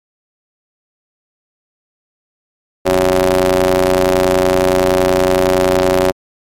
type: ring-modulated tone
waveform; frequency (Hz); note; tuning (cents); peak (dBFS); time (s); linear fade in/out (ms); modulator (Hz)
sawtooth; 90.7; F#2; -34; -3; 2.85-6.12; 20; 467
effects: MP3 64 kbps